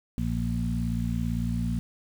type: harmonic tone with a mistuned harmonic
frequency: 58 Hz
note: A#1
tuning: 8 cents flat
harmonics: 1 / 2 / 3 / 4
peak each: -31 / -31 / -31 / -31 dBFS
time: 0.18-1.79 s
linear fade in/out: 0 ms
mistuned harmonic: 1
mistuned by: +29 cents
effects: 8-bit